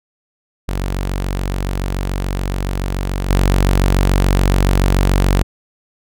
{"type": "tone with level steps", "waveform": "sawtooth", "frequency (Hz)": 47, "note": "F#1", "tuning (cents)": 28, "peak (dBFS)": [-14, -7], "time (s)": [0.68, 5.43], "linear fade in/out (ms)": 10, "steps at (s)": 3.29, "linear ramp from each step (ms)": 10, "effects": []}